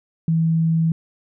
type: tone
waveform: sine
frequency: 163 Hz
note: E3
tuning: 19 cents flat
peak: -15 dBFS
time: 0.28-0.92 s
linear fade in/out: 2 ms
effects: none